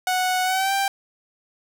sawtooth tone with pitch glide, 738 to 786.4 Hz, F#5 to G5, -5 to +5 cents, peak -16 dBFS, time 0.07-0.88 s, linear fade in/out 2 ms, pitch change +110 cents, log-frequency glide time 0.44-0.73 s, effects none

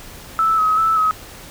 sine tone with vibrato, 1293 Hz, E6, 34 cents flat, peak -13 dBFS, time 0.39-1.11 s, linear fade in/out 0 ms, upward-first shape square, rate 2.6 Hz, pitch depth 28 cents each way, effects pink hiss -38 dBFS RMS until 1.5 s

